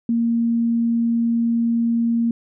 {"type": "tone", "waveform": "sine", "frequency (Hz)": 232.4, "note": "A#3", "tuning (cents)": -5, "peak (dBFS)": -16, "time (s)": [0.09, 2.31], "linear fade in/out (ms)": 2, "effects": []}